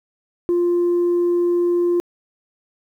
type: tone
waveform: sine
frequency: 349.2 Hz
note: F4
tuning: in tune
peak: -13 dBFS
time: 0.49-2 s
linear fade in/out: 0 ms
effects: tanh soft clip ceiling -13 dBFS + 9-bit